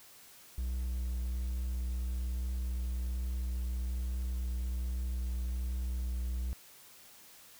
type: tone with vibrato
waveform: triangle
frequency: 61.74 Hz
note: B1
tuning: in tune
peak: -30 dBFS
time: 0.58-6.53 s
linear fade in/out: 0 ms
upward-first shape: sine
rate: 1.2 Hz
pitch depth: 11 cents each way
effects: white hiss -56 dBFS RMS until 7.59 s